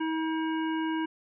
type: harmonic tone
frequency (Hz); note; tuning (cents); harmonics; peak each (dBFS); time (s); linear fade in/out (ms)
319.6; D#4; +47; 1 / 3 / 5 / 7 / 9; -28 / -35 / -39 / -46 / -44; 0-1.06; 10
effects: none